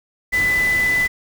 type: tone in noise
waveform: sine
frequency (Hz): 1999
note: B6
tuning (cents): +20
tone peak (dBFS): -15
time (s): 0.32-1.08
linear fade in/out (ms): 20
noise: pink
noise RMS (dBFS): -29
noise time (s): 0.32-1.08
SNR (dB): +11
effects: none